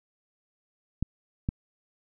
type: clicks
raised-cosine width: 5 ms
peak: -14 dBFS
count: 2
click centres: 1.026 / 1.489 s
effects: none